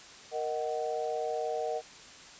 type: chord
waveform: sine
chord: D# minor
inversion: second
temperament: equal with one note detuned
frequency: 466.2 / 622.3 / 746.4 Hz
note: A#4 / D#5 / F#5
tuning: 0 / 0 / +15 cents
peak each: -34 / -35 / -35 dBFS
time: 0.31-1.82 s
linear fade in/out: 50 ms
effects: white hiss -50 dBFS RMS until 2.39 s + resampled to 16000 Hz